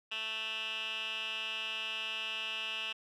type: tone with band-pass filter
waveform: 10% pulse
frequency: 220.2 Hz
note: A3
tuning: 2 cents sharp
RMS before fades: -38 dBFS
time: 0.11-2.93 s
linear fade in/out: 10 ms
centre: 2700 Hz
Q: 9.7
effects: none